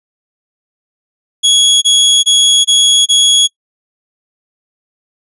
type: tone bursts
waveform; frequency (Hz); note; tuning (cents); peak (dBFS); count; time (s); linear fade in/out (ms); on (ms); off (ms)
sawtooth; 3342; G#7; +10; -3; 5; 1.43-3.476; 20; 390; 24
effects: noise-tail reverb RT60 0.1 s tail -24 dB re dry + resampled to 24000 Hz